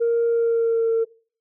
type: tone with pitch glide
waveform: sine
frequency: 466.2 to 454.2 Hz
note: A#4 to A#4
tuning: 0 to -45 cents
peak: -15 dBFS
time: 0-1.05 s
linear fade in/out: 20 ms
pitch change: -45 cents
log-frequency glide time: 0.27-0.93 s
effects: noise-tail reverb RT60 0.4 s tail -20 dB re dry + tanh soft clip ceiling -14 dBFS